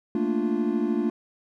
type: chord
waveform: triangle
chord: Bb major seventh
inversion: third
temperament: equal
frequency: 220 / 233.1 / 293.7 / 349.2 Hz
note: A3 / Bb3 / D4 / F4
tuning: 0 / 0 / 0 / 0 cents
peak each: -26 dBFS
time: 0.15-1.1 s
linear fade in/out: 2 ms
effects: none